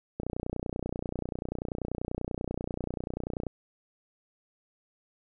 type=click train; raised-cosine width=2 ms; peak=-19 dBFS; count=100; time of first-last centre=0.2-3.467 s; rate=30.3 Hz; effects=none